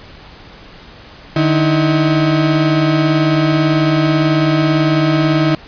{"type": "tone pair together", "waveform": "35% pulse", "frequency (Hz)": [151.01, 320.2], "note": ["D3", "D#4"], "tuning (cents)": [49, 50], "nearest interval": "octave + minor second", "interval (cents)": 1301, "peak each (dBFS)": -12, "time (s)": [1.36, 5.55], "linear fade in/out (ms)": 2, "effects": ["pink hiss -38 dBFS RMS until 5.67 s", "resampled to 11025 Hz"]}